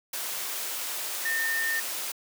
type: tone in noise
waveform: sine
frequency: 1816 Hz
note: A#6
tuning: 46 cents flat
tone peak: -26 dBFS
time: 1.25-1.8 s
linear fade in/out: 5 ms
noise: white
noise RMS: -33 dBFS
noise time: 0.13-2.12 s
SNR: +4 dB
effects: high-pass 400 Hz 12 dB/octave